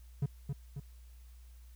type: tone with echo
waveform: triangle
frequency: 139.9 Hz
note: C#3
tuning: 16 cents sharp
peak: -26 dBFS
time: 0.22-0.26 s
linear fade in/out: 5 ms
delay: 270 ms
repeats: 2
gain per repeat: -5 dB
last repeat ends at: 0.8 s
effects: added 60 Hz sine -51 dBFS peak until 1.75 s + white hiss -68 dBFS RMS until 1.75 s